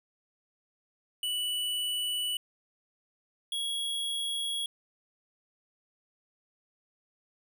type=tone pair in turn; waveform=square; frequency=2961 / 3324 Hz; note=F#7 / G#7; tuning=+1 / +1 cents; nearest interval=major second; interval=200 cents; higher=second; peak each=-30 / -31 dBFS; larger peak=first; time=1.23-2.37 / 3.52-4.66 s; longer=neither; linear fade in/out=2 ms; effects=none